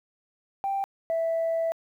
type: tone pair in turn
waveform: sine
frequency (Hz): 786 / 658.5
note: G5 / E5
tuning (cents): +4 / -2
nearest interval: minor third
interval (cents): 306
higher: first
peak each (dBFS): -24 / -22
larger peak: second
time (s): 0.64-0.84 / 1.1-1.72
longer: second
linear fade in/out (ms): 0
effects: tanh soft clip ceiling -21 dBFS + 10-bit